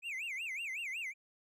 triangle tone with vibrato, 2386 Hz, D7, 27 cents sharp, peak -36 dBFS, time 0.02-1.14 s, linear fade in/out 50 ms, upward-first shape sine, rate 5.4 Hz, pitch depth 280 cents each way, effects none

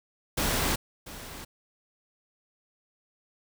pink noise with echo, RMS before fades -27 dBFS, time 0.37-0.76 s, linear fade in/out 10 ms, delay 690 ms, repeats 1, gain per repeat -15 dB, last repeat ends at 1.45 s, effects none

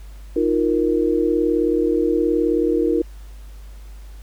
sine chord, Eb suspended second, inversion none, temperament just, 311.1 / 350 / 466.7 Hz, Eb4 / F4 / Bb4, 0 / +4 / +2 cents, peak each -20 dBFS, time 0.36-3.02 s, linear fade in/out 5 ms, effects added 50 Hz sine -35 dBFS peak until 4.22 s + pink hiss -52 dBFS RMS until 4.22 s

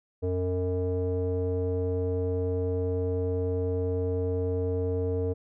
square tone with low-pass filter, 91 Hz, F#2, 28 cents flat, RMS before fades -28 dBFS, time 0.22-5.34 s, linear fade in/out 20 ms, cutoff 500 Hz, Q 9.3, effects none

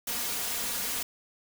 white noise with comb filter, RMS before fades -32 dBFS, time 0.07-1.03 s, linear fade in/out 5 ms, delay 4.2 ms, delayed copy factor +0.6, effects none

